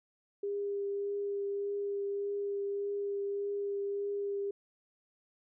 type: tone with vibrato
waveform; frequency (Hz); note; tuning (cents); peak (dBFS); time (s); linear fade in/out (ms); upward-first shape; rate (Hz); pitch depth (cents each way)
sine; 402.5; G4; +46; -32; 0.43-4.51; 5; triangle; 1.7; 12
effects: none